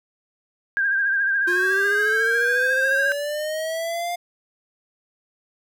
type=tone with vibrato; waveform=sine; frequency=1597 Hz; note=G6; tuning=32 cents sharp; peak=-18 dBFS; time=0.77-3.12 s; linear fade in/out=0 ms; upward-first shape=triangle; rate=14 Hz; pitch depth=61 cents each way
type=linear sweep; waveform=square; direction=up; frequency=349.2 to 706 Hz; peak=-25 dBFS; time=1.47-4.16 s; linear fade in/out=10 ms
effects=none